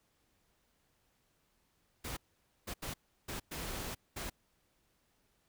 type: noise bursts at uneven times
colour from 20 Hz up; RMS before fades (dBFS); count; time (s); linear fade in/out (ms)
pink; -41; 6; 2.04-2.17 / 2.67-2.74 / 2.82-2.94 / 3.28-3.4 / 3.51-3.95 / 4.16-4.3; 10
effects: pink hiss -75 dBFS RMS until 5.48 s